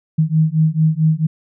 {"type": "beating tone pair", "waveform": "sine", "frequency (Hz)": [155.56, 160.06], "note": ["D#3", "D#3"], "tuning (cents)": [0, 49], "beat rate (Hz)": 4.5, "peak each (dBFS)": -15, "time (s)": [0.18, 1.27], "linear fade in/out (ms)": 10, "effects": []}